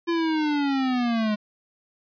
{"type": "linear sweep", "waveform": "square", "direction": "down", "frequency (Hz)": [342.5, 207.7], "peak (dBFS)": -22, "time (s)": [0.07, 1.36], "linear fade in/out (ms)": 20, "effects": ["resampled to 11025 Hz"]}